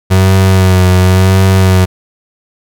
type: tone with vibrato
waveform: 35% pulse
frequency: 93.5 Hz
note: F#2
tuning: 19 cents sharp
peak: -3 dBFS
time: 0.1-1.86 s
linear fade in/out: 20 ms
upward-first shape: sine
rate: 0.93 Hz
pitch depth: 32 cents each way
effects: none